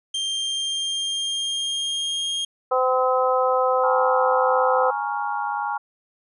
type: tone with pitch glide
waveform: 40% pulse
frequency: 3175 to 3236 Hz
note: G7 to G#7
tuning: +21 to -46 cents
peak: -22 dBFS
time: 0.14-2.45 s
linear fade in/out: 5 ms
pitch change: +33 cents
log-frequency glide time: 0.26-2.28 s
type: harmonic tone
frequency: 256.6 Hz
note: C4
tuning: 34 cents flat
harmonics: 2 / 3 / 4 / 5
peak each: -20 / -24 / -25 / -24 dBFS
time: 2.71-4.91 s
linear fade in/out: 10 ms
type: chord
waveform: sine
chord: Bb minor seventh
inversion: third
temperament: equal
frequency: 830.6 / 932.3 / 1108.7 / 1396.9 Hz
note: Ab5 / Bb5 / Db6 / F6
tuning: 0 / 0 / 0 / 0 cents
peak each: -26 / -29 / -31 / -31 dBFS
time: 3.83-5.78 s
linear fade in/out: 10 ms
effects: resampled to 24000 Hz